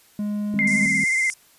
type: tone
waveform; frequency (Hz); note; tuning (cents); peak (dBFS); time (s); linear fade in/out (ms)
triangle; 207.7; G#3; 0; -21; 0.19-0.86; 2
type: chord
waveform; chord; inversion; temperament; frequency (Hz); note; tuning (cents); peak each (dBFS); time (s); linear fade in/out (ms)
sine; A half-diminished seventh; second; equal; 155.56 / 196 / 220 / 261.6; Eb3 / G3 / A3 / C4; 0 / 0 / 0 / 0; -33 / -27 / -32 / -30; 0.54-1.04; 2
type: tone with vibrato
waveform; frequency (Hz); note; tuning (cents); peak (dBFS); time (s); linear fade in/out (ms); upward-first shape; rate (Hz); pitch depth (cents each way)
sine; 2088; C7; -4; -18; 0.59-1.3; 0; sine; 17; 38
type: band-pass noise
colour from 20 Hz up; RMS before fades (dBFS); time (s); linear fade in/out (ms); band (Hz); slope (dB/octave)
white; -35; 0.67-1.34; 5; 5100 to 10000; 96
effects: white hiss -55 dBFS RMS until 1.58 s + resampled to 32000 Hz